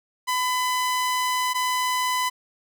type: tone pair in turn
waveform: sawtooth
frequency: 1005 / 1005 Hz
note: B5 / B5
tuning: +30 / +30 cents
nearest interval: unison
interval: 0 cents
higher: neither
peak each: -18 dBFS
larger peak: neither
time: 0.27-1.54 / 1.54-2.3 s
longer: first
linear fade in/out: 20 ms
effects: none